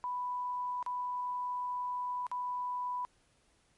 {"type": "tone with dropouts", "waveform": "sine", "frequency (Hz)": 990, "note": "B5", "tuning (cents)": 4, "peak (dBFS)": -33, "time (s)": [0.04, 3.05], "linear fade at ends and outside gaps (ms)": 0, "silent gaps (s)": [[0.827, 0.863], [2.267, 2.315]], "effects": ["pink hiss -70 dBFS RMS until 3.77 s", "MP3 48 kbps"]}